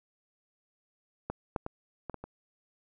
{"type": "clicks", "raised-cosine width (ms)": 1, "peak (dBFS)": [-19, -16, -22, -23, -25, -27], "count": 6, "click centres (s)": [1.3, 1.562, 1.664, 2.097, 2.143, 2.24], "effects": []}